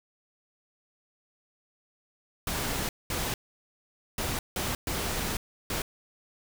pink noise bursts at uneven times, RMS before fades -31 dBFS, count 6, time 2.47-2.89 / 3.1-3.34 / 4.18-4.39 / 4.56-4.75 / 4.87-5.37 / 5.7-5.82 s, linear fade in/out 2 ms, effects none

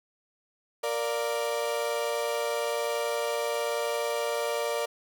35% pulse chord, Bb major, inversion none, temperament equal, 466.2 / 587.3 / 698.5 Hz, Bb4 / D5 / F5, 0 / 0 / 0 cents, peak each -29 / -29 / -35 dBFS, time 0.83-4.86 s, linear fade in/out 10 ms, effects none

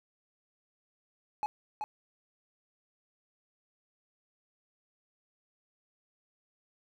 triangle tone with echo, 848 Hz, G#5, 36 cents sharp, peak -27 dBFS, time 1.43-1.46 s, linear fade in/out 0 ms, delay 380 ms, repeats 1, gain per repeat -4 dB, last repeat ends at 1.84 s, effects none

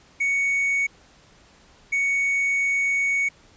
triangle tone pair in turn, 2228 / 2228 Hz, C#7 / C#7, +8 / +8 cents, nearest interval unison, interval 0 cents, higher neither, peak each -18 dBFS, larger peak neither, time 0.2-0.87 / 1.92-3.29 s, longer second, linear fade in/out 10 ms, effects pink hiss -54 dBFS RMS until 3.56 s + resampled to 16000 Hz

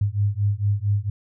sine beating tone pair, 100 / 104.4 Hz, G2 / G#2, +35 / +10 cents, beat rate 4.4 Hz, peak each -22 dBFS, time 0.01-1.1 s, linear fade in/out 5 ms, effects none

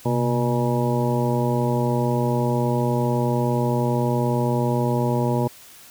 harmonic tone with a mistuned harmonic, 120.1 Hz, B2, 48 cents flat, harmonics 1 / 2 / 3 / 4 / 5 / 7 / 8, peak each -22 / -25 / -27 / -28 / -29 / -30 / -31 dBFS, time 0.05-5.48 s, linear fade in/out 10 ms, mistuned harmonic 1, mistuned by +110 cents, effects white hiss -46 dBFS RMS until 5.9 s

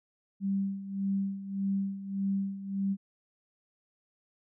sine tone with tremolo, 196 Hz, G3, in tune, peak -26 dBFS, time 0.4-2.97 s, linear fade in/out 50 ms, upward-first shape sine, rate 1.7 Hz, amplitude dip 75%, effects none

